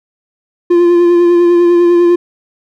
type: tone with vibrato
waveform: triangle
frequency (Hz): 347.6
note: F4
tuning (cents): -8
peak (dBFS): -3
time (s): 0.7-2.16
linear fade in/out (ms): 10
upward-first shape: sine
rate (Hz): 10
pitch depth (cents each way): 21
effects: none